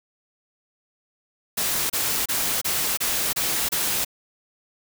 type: noise bursts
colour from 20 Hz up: white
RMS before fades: -24 dBFS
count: 7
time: 1.57-4.048 s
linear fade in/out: 10 ms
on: 330 ms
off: 28 ms
effects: none